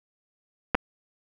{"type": "clicks", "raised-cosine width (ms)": 0.5, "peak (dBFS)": -6, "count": 2, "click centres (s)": [0.747, 0.751], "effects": ["8-bit"]}